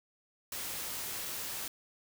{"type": "noise", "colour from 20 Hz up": "white", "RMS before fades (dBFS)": -39, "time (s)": [0.52, 1.68], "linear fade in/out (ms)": 2, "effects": []}